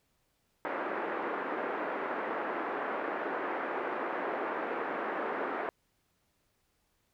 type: band-pass noise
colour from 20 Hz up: pink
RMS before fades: -35 dBFS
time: 0.65-5.69 s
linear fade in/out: 0 ms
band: 310 to 1800 Hz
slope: 24 dB/octave
effects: pink hiss -75 dBFS RMS until 7.13 s